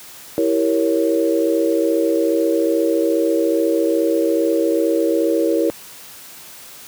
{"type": "chord", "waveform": "sine", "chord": "E diminished seventh", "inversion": "none", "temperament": "equal", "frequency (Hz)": [329.6, 392, 466.2, 554.4], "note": ["E4", "G4", "Bb4", "Db5"], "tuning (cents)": [0, 0, 0, 0], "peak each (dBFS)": [-18, -24, -19, -21], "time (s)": [0.38, 5.7], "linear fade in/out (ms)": 0, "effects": ["white hiss -39 dBFS RMS until 6.87 s", "high-pass 80 Hz 12 dB/octave"]}